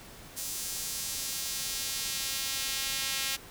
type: tone with high-pass filter sweep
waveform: sawtooth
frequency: 270.1 Hz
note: C#4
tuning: 45 cents flat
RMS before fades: -34 dBFS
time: 0.36-3.37 s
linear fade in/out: 20 ms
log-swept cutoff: 6900 to 2900 Hz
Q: 0.89
effects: pink hiss -49 dBFS RMS until 3.5 s